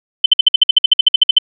sine tone bursts, 3060 Hz, G7, 42 cents flat, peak -3 dBFS, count 16, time 0.24-1.385 s, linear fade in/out 5 ms, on 20 ms, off 55 ms, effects none

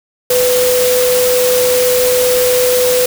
sine tone in noise, 499.1 Hz, B4, 18 cents sharp, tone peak -10 dBFS, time 0.3-3.06 s, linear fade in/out 5 ms, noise white, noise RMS -17 dBFS, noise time 0.3-3.06 s, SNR +4 dB, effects none

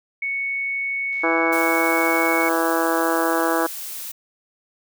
sine tone, 2217 Hz, C#7, in tune, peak -22 dBFS, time 0.22-2.49 s, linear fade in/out 5 ms
click train, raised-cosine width 0.2 ms, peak -31 dBFS, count 37, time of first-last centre 1.13-1.599 s, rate 76.7 Hz
harmonic tone, 164.81 Hz, E3, in tune, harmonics 2 / 3 / 4 / 5 / 6 / 7 / 8 / 9 / 10, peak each -23 / -25 / -26 / -27 / -28 / -28 / -29 / -30 / -30 dBFS, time 1.23-3.67 s, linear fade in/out 10 ms
blue noise, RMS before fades -32 dBFS, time 1.52-4.12 s, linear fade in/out 10 ms
effects none

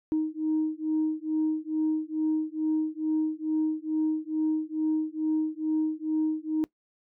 sine beating tone pair, 311.1 / 313.4 Hz, D#4 / D#4, 0 / +13 cents, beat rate 2.3 Hz, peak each -27 dBFS, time 0.12-6.64 s, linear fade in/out 0 ms, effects noise-tail reverb RT60 0.1 s tail -21 dB re dry + tanh soft clip ceiling -19 dBFS

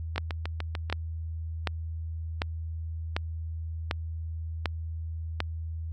two click trains, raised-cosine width 0.3 ms, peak -11 / -17 dBFS, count 8 / 6, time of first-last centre 0.18-5.404 / 0.16-0.9 s, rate 1.34 / 6.76 Hz, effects added 81 Hz sine -32 dBFS peak until 5.92 s

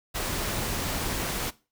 pink noise, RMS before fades -30 dBFS, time 0.14-1.51 s, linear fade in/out 20 ms, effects noise-tail reverb RT60 0.3 s tail -19 dB re dry

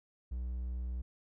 triangle tone, 61.6 Hz, B1, 4 cents flat, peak -33 dBFS, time 0.31-1.02 s, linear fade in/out 10 ms, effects none

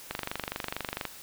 click train, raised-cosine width 0.3 ms, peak -15 dBFS, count 24, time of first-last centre 0.11-1.053 s, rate 24.4 Hz, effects white hiss -47 dBFS RMS until 1.22 s

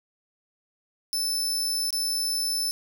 sawtooth tone with dropouts, 5274 Hz, E8, in tune, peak -22 dBFS, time 1.13-2.71 s, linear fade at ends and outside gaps 0 ms, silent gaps 1.905-1.928 s, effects none

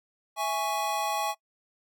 square chord, C# minor, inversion first, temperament equal with one note detuned, 659.3 / 830.6 / 1113.2 Hz, E5 / G#5 / C#6, 0 / 0 / +7 cents, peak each -35 / -30 / -33 dBFS, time 0.36-1.35 s, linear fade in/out 50 ms, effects noise-tail reverb RT60 0.1 s tail -22 dB re dry

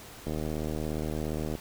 click train, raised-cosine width 2 ms, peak -20 dBFS, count 100, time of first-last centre 0.27-1.552 s, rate 77.2 Hz, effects pink hiss -47 dBFS RMS until 1.6 s

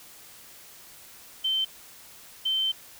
sine tone bursts at uneven times, 3098 Hz, G7, 21 cents flat, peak -23 dBFS, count 2, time 1.44-1.65 / 2.45-2.72 s, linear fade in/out 10 ms, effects white hiss -49 dBFS RMS until 2.99 s

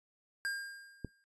square tone with exponential decay, 1608 Hz, G6, 44 cents sharp, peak -33 dBFS, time 0.45-1.24 s, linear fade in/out 0 ms, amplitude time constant 170 ms
click, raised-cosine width 3 ms, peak -25 dBFS, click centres 1.047 s
effects noise-tail reverb RT60 0.1 s tail -21 dB re dry + resampled to 24000 Hz

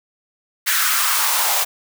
white noise with high-pass filter sweep, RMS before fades -18 dBFS, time 0.66-1.65 s, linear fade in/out 20 ms, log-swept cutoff 1600 to 720 Hz, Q 2.9, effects none

